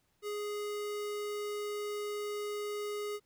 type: tone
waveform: square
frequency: 415.3 Hz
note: G#4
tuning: in tune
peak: -36 dBFS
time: 0.22-3.2 s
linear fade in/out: 50 ms
effects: pink hiss -75 dBFS RMS until 3.25 s